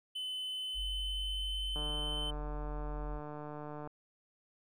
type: tone with pitch glide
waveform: triangle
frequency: 3030 to 3065 Hz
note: F#7 to G7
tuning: +40 to -40 cents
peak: -35 dBFS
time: 0.15-2.31 s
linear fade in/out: 10 ms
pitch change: +20 cents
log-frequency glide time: 0.38-1.99 s
type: tone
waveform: sine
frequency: 45.57 Hz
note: F#1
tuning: 26 cents flat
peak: -37 dBFS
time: 0.74-3.21 s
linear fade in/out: 50 ms
type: click train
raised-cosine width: 1 ms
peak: -31 dBFS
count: 316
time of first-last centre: 1.76-3.874 s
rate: 149 Hz
effects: none